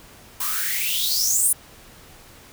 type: noise with high-pass filter sweep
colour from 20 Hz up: blue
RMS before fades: -22 dBFS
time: 0.4-1.53 s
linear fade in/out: 5 ms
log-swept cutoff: 1000 to 10000 Hz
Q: 9.2
effects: pink hiss -47 dBFS RMS until 2.52 s